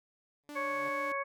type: tone with exponential growth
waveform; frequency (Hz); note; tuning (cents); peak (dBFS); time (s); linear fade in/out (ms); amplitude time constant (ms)
10% pulse; 143.5; D3; -40; -38; 0.43-0.89; 5; 100
type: tone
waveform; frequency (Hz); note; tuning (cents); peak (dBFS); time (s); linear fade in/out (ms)
sawtooth; 293.7; D4; 0; -39; 0.49-1.12; 0
type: harmonic tone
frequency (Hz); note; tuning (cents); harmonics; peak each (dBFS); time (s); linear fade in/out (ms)
554.4; C#5; 0; 1 / 2 / 3 / 4; -37 / -35 / -41 / -38; 0.55-1.24; 20
effects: none